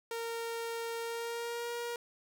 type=tone with pitch glide; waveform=sawtooth; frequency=461.5 to 474.2 Hz; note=A#4 to A#4; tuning=-17 to +30 cents; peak=-32 dBFS; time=0.11-1.96 s; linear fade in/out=2 ms; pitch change=+47 cents; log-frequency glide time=1-1.72 s; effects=none